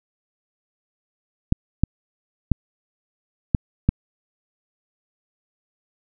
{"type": "clicks", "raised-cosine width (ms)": 5, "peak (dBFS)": -3, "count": 5, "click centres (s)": [1.524, 1.836, 2.517, 3.548, 3.89], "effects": []}